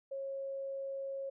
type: tone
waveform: sine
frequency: 545 Hz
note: C#5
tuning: 29 cents flat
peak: -37 dBFS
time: 0.11-1.3 s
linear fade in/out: 10 ms
effects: none